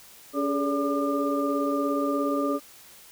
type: tone cluster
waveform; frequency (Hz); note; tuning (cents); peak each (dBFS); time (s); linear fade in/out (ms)
sine; 281.9 / 408.5 / 425.5 / 575 / 1201; C#4 / G#4 / G#4 / D5 / D6; +29 / -29 / +42 / -37 / +38; -26 / -35 / -34 / -29 / -30; 0.33-2.6; 50
effects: white hiss -50 dBFS RMS until 3.11 s